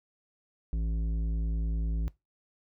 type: tone with tanh clipping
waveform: sine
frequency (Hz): 55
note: A1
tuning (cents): 0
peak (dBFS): -29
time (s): 0.73-2.08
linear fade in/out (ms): 0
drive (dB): 11
effects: noise-tail reverb RT60 0.2 s tail -20 dB re dry